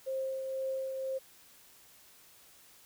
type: tone with tremolo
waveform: sine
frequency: 530 Hz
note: C5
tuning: 22 cents sharp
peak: -31 dBFS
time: 0.06-1.19 s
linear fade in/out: 20 ms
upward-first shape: triangle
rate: 2 Hz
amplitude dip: 40%
effects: white hiss -59 dBFS RMS until 2.85 s